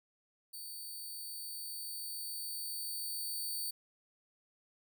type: tone with level ramp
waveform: 5% pulse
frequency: 4547 Hz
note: C#8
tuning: 43 cents sharp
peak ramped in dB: -37 to -29 dBFS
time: 0.53-3.71 s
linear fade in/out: 10 ms
effects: none